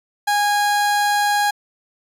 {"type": "tone", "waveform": "30% pulse", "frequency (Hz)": 823, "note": "G#5", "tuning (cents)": -16, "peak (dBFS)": -13, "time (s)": [0.27, 1.51], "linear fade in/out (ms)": 10, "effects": ["resampled to 32000 Hz"]}